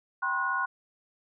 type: tone cluster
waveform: sine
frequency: 780 / 990 / 1067 / 1458 Hz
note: G5 / B5 / C6 / F#6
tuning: -9 / +4 / +34 / -26 cents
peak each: -38 / -36 / -30 / -29 dBFS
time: 0.22-0.66 s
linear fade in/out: 10 ms
effects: none